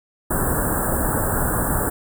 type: band-stop noise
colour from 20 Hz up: pink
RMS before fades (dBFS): -21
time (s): 0.3-1.9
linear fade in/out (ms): 10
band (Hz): 1700 to 7800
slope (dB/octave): 96
effects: none